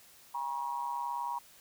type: tone with amplitude modulation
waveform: sine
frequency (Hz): 955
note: A#5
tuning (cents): +42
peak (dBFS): -29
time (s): 0.34-1.39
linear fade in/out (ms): 10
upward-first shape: sine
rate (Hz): 139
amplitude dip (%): 85
effects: white hiss -58 dBFS RMS until 1.6 s